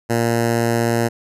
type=tone with notch filter; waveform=10% pulse; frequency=116.7 Hz; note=A#2; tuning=2 cents sharp; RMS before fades=-18 dBFS; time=0.09-1.09 s; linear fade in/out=20 ms; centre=3400 Hz; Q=1.4; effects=resampled to 32000 Hz